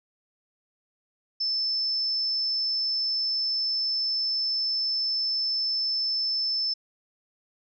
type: tone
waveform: sine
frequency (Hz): 5274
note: E8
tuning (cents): 0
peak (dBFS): -24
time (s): 1.4-6.74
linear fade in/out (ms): 10
effects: none